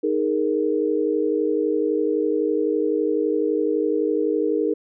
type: chord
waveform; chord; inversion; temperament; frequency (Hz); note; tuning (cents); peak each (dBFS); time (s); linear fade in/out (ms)
sine; D# suspended fourth; none; just; 311.1 / 414.8 / 466.7; D#4 / G#4 / A#4; 0 / -2 / +2; -23; 0.03-4.74; 10
effects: none